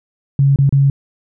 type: tone with dropouts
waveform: sine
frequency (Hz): 138.59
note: C#3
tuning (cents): 0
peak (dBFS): -8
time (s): 0.39-0.9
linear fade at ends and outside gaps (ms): 2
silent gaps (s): 0.56-0.587 / 0.693-0.725
effects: none